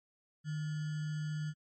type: tone with sample-and-hold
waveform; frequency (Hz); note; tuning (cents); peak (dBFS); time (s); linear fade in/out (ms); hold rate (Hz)
sine; 152.4; D#3; -36; -34; 0.44-1.54; 50; 1575
effects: MP3 32 kbps